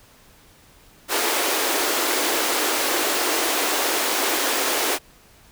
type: high-pass noise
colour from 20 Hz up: pink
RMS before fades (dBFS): -22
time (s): 1.08-4.99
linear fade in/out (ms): 50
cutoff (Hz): 290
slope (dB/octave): 48
effects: pink hiss -52 dBFS RMS until 5.51 s